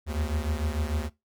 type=beating tone pair; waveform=square; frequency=74 / 80.7 Hz; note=D2 / E2; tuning=+14 / -36 cents; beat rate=6.7 Hz; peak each=-29 / -32 dBFS; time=0.06-1.1 s; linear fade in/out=50 ms; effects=noise-tail reverb RT60 0.2 s tail -20 dB re dry